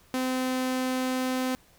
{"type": "tone", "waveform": "sawtooth", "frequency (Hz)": 257.1, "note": "C4", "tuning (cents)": -30, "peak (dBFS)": -22, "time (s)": [0.14, 1.55], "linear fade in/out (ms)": 0, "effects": ["pink hiss -59 dBFS RMS until 1.78 s"]}